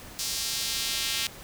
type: tone with high-pass filter sweep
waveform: square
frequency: 123.47 Hz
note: B2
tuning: in tune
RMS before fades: -30 dBFS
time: 0.19-1.27 s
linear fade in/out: 0 ms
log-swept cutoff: 5100 to 3100 Hz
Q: 1.4
effects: pink hiss -45 dBFS RMS until 1.43 s